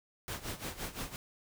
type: noise with tremolo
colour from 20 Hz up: pink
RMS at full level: -38 dBFS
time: 0.28-1.16 s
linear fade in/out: 0 ms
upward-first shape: sine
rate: 5.8 Hz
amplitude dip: 80%
effects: none